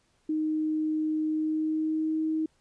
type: tone with pitch glide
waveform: sine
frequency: 310.7 to 315.4 Hz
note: D#4 to D#4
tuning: -2 to +24 cents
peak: -25 dBFS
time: 0.29-2.46 s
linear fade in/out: 5 ms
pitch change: +26 cents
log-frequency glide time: 1.28-2.2 s
effects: pink hiss -69 dBFS RMS until 2.6 s + resampled to 22050 Hz